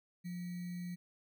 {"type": "tone with sample-and-hold", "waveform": "sine", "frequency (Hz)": 176.8, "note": "F3", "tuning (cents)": 22, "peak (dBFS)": -39, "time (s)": [0.24, 0.96], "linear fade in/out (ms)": 20, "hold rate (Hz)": 2100, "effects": []}